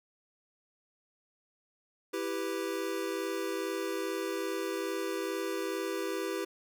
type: chord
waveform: square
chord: E minor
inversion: none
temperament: equal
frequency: 329.6 / 392 / 493.9 Hz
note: E4 / G4 / B4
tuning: 0 / 0 / 0 cents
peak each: -38 / -36 / -39 dBFS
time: 2.13-6.45 s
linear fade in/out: 10 ms
effects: none